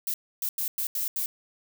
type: noise bursts at uneven times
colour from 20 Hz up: violet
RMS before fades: -29 dBFS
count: 6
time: 0.07-0.14 / 0.42-0.49 / 0.58-0.68 / 0.78-0.87 / 0.95-1.08 / 1.16-1.26 s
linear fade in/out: 2 ms
effects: none